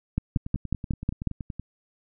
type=two click trains; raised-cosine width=5 ms; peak=-21 / -11 dBFS; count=14 / 7; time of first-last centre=0.37-1.596 / 0.18-1.273 s; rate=10.6 / 5.49 Hz; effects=none